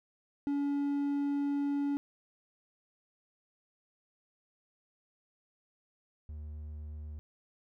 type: tone pair in turn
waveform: triangle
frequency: 284.1 / 75.68 Hz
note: C#4 / D#2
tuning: +43 / -47 cents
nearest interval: octave + major seventh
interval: 2290 cents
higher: first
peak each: -27 / -38 dBFS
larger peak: first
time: 0.47-1.97 / 6.29-7.19 s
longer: first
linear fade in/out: 0 ms
effects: none